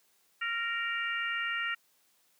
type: harmonic tone with a mistuned harmonic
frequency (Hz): 466.2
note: A#4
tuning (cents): 0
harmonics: 3 / 4 / 5 / 6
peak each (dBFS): -35 / -34 / -39 / -38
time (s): 0.41-1.75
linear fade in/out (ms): 10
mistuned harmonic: 3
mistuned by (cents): -18
effects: white hiss -69 dBFS RMS until 2.39 s + high-pass 150 Hz 12 dB/octave